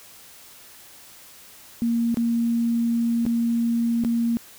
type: tone with dropouts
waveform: sine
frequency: 233.1 Hz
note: A#3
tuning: in tune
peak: -19 dBFS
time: 1.82-4.37 s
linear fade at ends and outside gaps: 0 ms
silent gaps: 2.144-2.171 / 3.253-3.264 / 4.038-4.048 s
effects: white hiss -47 dBFS RMS until 4.58 s